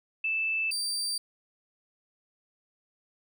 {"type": "tone pair in turn", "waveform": ["sine", "30% pulse"], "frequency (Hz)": [2637, 4677], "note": ["E7", "D8"], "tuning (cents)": [0, -8], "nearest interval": "minor seventh", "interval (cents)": 992, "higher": "second", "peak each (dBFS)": -26, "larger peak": "neither", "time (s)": [[0.24, 0.71], [0.71, 1.18]], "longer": "neither", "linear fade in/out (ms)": 5, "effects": []}